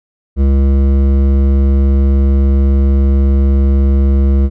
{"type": "tone with hard clipping", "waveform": "sine", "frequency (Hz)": 68.2, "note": "C#2", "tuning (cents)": -28, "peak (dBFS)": -9, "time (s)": [0.36, 4.5], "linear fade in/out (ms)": 50, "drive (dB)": 12, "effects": []}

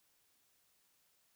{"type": "silence", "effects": ["white hiss -74 dBFS RMS until 1.35 s"]}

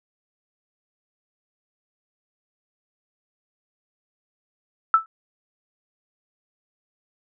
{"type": "tone with exponential decay", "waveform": "sine", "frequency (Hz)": 1318.5, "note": "E6", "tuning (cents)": 0, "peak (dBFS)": -8, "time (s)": [4.94, 5.06], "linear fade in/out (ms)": 1, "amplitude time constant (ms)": 25, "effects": []}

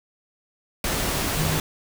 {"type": "tone in noise", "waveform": "sine", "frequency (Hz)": 155.56, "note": "D#3", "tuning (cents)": 0, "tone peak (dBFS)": -24, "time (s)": [1.37, 1.58], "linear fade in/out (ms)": 2, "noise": "pink", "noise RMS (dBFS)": -25, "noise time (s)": [0.84, 1.6], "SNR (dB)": -2, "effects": []}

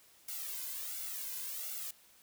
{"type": "noise with flanger", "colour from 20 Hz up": "blue", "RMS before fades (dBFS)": -41, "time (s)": [0.28, 1.91], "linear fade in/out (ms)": 5, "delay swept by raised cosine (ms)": [1.4, 1.99], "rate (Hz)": 1.4, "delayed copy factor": 0.95, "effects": ["white hiss -63 dBFS RMS until 2.22 s"]}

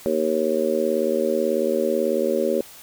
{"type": "harmonic tone", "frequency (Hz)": 78.2, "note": "D#2", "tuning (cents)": 9, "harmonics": [3, 4, 5, 6, 7], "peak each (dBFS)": [-27, -29, -24, -26, -23], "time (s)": [0.06, 2.61], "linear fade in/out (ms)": 0, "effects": ["white hiss -44 dBFS RMS until 2.82 s"]}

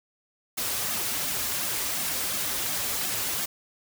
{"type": "noise with flanger", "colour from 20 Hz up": "white", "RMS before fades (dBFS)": -29, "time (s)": [0.57, 3.46], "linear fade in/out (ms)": 10, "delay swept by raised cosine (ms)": [2, 6.4], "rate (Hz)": 2.8, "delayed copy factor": -0.95, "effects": []}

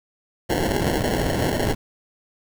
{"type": "noise with sample-and-hold", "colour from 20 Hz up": "blue", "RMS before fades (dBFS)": -22, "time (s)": [0.49, 1.75], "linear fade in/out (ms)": 10, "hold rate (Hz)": 1225, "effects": []}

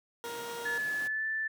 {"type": "tone", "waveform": "20% pulse", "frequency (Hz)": 470, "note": "A#4", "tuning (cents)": 14, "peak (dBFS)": -33, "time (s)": [0.24, 0.78], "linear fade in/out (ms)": 0}
{"type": "noise", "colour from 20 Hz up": "pink", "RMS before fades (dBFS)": -45, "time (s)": [0.24, 1.08], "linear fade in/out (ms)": 10}
{"type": "tone with pitch glide", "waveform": "sine", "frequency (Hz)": [1719, 1761.2], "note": ["A6", "A6"], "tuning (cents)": [-41, 1], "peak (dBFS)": -30, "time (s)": [0.65, 1.48], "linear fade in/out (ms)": 10, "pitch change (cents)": 42, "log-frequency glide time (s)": [0.97, 1.26]}
{"effects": ["high-pass 200 Hz 12 dB/octave"]}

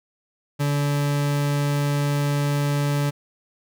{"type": "tone", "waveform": "40% pulse", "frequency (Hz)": 144.1, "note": "D3", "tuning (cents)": -33, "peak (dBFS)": -19, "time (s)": [0.59, 3.11], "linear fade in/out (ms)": 20, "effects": []}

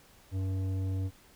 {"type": "tone with tanh clipping", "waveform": "sine", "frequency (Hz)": 95, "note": "F#2", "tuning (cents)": 46, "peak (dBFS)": -31, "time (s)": [0.31, 1.11], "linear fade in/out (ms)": 50, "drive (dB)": 11, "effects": ["pink hiss -59 dBFS RMS until 1.35 s"]}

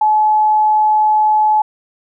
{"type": "tone", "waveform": "sine", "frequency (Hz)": 856, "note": "A5", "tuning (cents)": -48, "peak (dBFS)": -9, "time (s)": [0.01, 1.62], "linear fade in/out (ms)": 5, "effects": []}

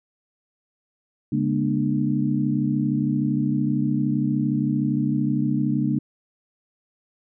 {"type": "tone cluster", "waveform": "sine", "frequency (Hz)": [141, 207.3, 240.4, 297.9], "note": ["C#3", "G#3", "B3", "D4"], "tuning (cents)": [30, -3, -46, 25], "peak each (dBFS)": -25, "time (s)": [1.32, 5.99], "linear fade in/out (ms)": 5, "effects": []}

